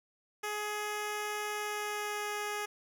10% pulse tone with pitch glide, 419.5 to 416.4 Hz, G#4 to G#4, +17 to +5 cents, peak -26 dBFS, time 0.43-2.66 s, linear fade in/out 10 ms, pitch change -12 cents, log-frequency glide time 1.5-2.29 s, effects none

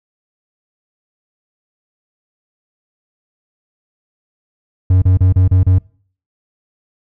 triangle tone bursts, 92.5 Hz, F#2, in tune, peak -5 dBFS, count 6, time 4.9-5.785 s, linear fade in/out 5 ms, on 120 ms, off 33 ms, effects noise-tail reverb RT60 0.5 s tail -24 dB re dry

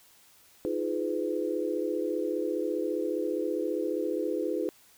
sine chord, F half-diminished seventh, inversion third, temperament just, 314.3 / 349.2 / 419.1 / 502.9 Hz, Eb4 / F4 / Ab4 / Cb5, +18 / 0 / +16 / +31 cents, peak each -33 dBFS, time 0.65-4.69 s, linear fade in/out 0 ms, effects white hiss -59 dBFS RMS until 4.97 s

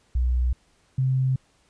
sine tone pair in turn, 61.8 / 130.95 Hz, B1 / C3, +2 / +2 cents, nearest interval octave + minor second, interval 1300 cents, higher second, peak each -19 dBFS, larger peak neither, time 0.15-0.53 / 0.98-1.36 s, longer neither, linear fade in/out 5 ms, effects pink hiss -63 dBFS RMS until 1.69 s + resampled to 22050 Hz

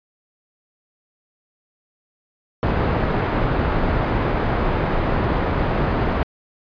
pink low-pass noise, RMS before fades -20 dBFS, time 2.63-6.23 s, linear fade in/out 0 ms, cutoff 1400 Hz, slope 12 dB/octave, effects resampled to 11025 Hz

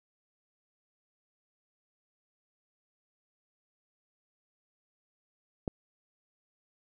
click, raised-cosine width 2 ms, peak -18 dBFS, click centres 5.678 s, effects none

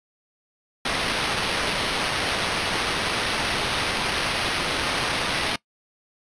white noise with sample-and-hold, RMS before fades -25 dBFS, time 0.85-5.56 s, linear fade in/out 5 ms, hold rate 7350 Hz, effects noise-tail reverb RT60 0.1 s tail -22 dB re dry + resampled to 22050 Hz

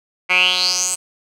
10% pulse tone with band-pass filter sweep, 182.2 Hz, F#3, 26 cents flat, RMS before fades -17 dBFS, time 0.29-0.96 s, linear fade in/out 20 ms, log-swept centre 2100 to 8400 Hz, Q 6.8, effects none

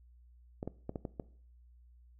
clicks, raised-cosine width 2 ms, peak -24 dBFS, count 6, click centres 0.629 / 0.676 / 0.894 / 0.958 / 1.052 / 1.198 s, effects noise-tail reverb RT60 0.5 s tail -19 dB re dry + added 60 Hz sine -57 dBFS peak until 2.19 s

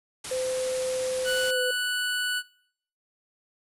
white low-pass noise, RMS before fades -38 dBFS, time 0.24-1.51 s, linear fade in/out 5 ms, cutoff 11000 Hz, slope 96 dB/octave
sine tone with pitch glide, 514 to 503.7 Hz, C5 to B4, -31 to +34 cents, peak -26 dBFS, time 0.31-1.71 s, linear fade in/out 5 ms, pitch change -35 cents, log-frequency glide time 1.53-1.59 s
25% pulse tone, 1482 Hz, F#6, 2 cents sharp, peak -22 dBFS, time 1.24-2.43 s, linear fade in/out 50 ms
effects noise-tail reverb RT60 0.7 s tail -24 dB re dry + resampled to 32000 Hz

